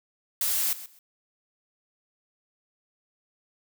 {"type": "noise with echo", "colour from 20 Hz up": "blue", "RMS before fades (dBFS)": -26, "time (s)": [0.41, 0.73], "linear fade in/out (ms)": 2, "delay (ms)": 130, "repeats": 2, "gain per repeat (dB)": -15, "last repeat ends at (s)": 0.99, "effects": []}